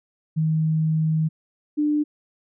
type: tone pair in turn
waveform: sine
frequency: 157.9 / 298.1 Hz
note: D#3 / D4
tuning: +26 / +26 cents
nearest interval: major seventh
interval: 1100 cents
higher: second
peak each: -18 dBFS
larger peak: neither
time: 0.36-1.29 / 1.77-2.04 s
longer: first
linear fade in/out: 20 ms
effects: none